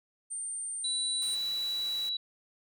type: tone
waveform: sine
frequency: 8870 Hz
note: C#9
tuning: in tune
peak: -34 dBFS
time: 0.3-1.36 s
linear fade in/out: 20 ms
type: tone with pitch glide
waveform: sine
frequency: 3951 to 3921 Hz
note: B7 to B7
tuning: 0 to -13 cents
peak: -30 dBFS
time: 0.84-2.17 s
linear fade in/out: 5 ms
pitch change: -13 cents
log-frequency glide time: 1.07-2.01 s
type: noise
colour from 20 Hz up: white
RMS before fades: -47 dBFS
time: 1.22-2.09 s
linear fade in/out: 0 ms
effects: none